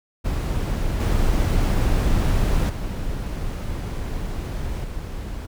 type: noise with level steps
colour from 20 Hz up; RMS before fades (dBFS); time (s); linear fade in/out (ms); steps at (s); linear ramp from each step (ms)
brown; -23 / -19 / -27 / -30; 0.24-5.47; 20; 1 / 2.69 / 4.84; 5
effects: none